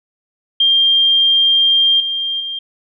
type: tone with level steps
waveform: sine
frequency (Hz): 3194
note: G7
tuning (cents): +32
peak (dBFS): -9 / -17 / -21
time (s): 0.6-2.59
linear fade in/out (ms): 5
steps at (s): 2 / 2.4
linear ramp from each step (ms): 2
effects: none